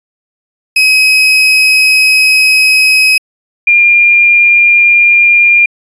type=tone pair in turn; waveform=35% pulse / sine; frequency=2541 / 2403 Hz; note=D#7 / D7; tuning=+36 / +39 cents; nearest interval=minor second; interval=97 cents; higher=first; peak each=-3 dBFS; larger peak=neither; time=0.76-3.18 / 3.67-5.66 s; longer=first; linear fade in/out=5 ms; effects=resampled to 22050 Hz